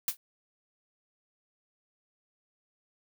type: noise with exponential decay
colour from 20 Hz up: blue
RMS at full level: -24 dBFS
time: 0.08-0.17 s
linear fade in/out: 2 ms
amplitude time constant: 19 ms
effects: none